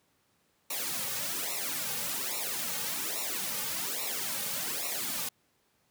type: noise with flanger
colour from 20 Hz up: white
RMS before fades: -34 dBFS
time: 0.7-5.29 s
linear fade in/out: 5 ms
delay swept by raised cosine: 0.62 to 3.02 ms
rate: 1.2 Hz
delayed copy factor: -0.95
effects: pink hiss -71 dBFS RMS until 5.9 s + high-pass 100 Hz 12 dB/octave